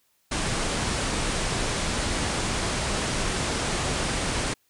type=low-pass noise; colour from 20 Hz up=pink; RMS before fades=-27 dBFS; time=0.31-4.54 s; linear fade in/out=10 ms; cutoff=9900 Hz; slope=96 dB/octave; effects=white hiss -68 dBFS RMS until 4.69 s